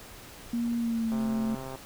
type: tone with pitch glide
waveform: sine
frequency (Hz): 235.4 to 222.7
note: A#3 to A3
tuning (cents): +17 to +21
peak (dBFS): -26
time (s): 0.53-1.55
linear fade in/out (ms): 5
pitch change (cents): -96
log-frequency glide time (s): 0.76-1.16
type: click train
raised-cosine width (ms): 1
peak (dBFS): -26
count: 85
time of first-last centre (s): 1.12-1.756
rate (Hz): 132
effects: pink hiss -47 dBFS RMS until 1.85 s